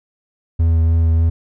triangle tone with vibrato, 82 Hz, E2, 9 cents flat, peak -9 dBFS, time 0.59-1.3 s, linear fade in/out 10 ms, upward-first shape sine, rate 3.4 Hz, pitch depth 14 cents each way, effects none

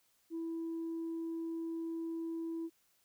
sine tone, 329.6 Hz, E4, in tune, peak -35 dBFS, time 0.3-2.7 s, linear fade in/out 50 ms, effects tanh soft clip ceiling -34 dBFS + white hiss -73 dBFS RMS until 3.04 s

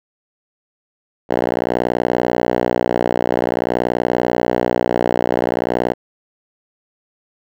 5% pulse tone with band-pass filter, 60.5 Hz, B1, 35 cents flat, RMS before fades -18 dBFS, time 1.29-5.94 s, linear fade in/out 20 ms, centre 550 Hz, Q 0.79, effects none

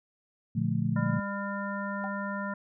sine chord, Bb major seventh, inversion none, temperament just, 116.54 / 145.68 / 174.81 / 218.5 Hz, Bb2 / D3 / F3 / A3, 0 / -14 / +2 / -12 cents, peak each -31 dBFS, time 0.55-1.2 s, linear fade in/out 10 ms
harmonic tone, 200 Hz, G3, 35 cents sharp, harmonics 1 / 3 / 5 / 7 / 9, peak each -34 / -39 / -38 / -38 / -42 dBFS, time 0.96-2.54 s, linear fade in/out 5 ms
sine tone with exponential decay, 776 Hz, G5, 18 cents flat, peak -31 dBFS, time 2.04-2.14 s, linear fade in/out 0 ms, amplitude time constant 20 ms
effects none

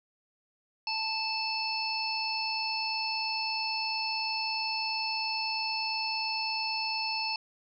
harmonic tone with a mistuned harmonic, 877 Hz, A5, 6 cents flat, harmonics 1 / 3 / 5 / 6, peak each -35 / -35 / -35 / -35 dBFS, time 0.87-7.36 s, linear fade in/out 2 ms, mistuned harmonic 1, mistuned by +17 cents, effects none

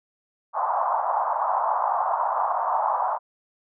white band-pass noise, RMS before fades -24 dBFS, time 0.53-3.19 s, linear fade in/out 50 ms, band 680 to 1100 Hz, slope 48 dB/octave, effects none

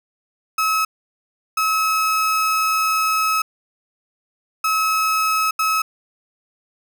35% pulse tone bursts at uneven times, 1287 Hz, E6, 42 cents flat, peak -15 dBFS, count 4, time 0.58-0.85 / 1.57-3.42 / 4.64-5.51 / 5.59-5.82 s, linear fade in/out 5 ms, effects none

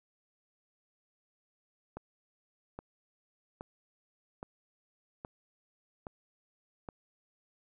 click train, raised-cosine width 1 ms, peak -27 dBFS, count 7, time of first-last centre 1.97-6.888 s, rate 1.22 Hz, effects none

